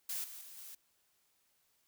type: noise with level steps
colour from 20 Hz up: blue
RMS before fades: -39 / -49 / -52 / -50 dBFS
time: 0.09-0.75 s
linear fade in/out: 5 ms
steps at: 0.24 / 0.41 / 0.57 s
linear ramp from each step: 2 ms
effects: white hiss -75 dBFS RMS until 1.87 s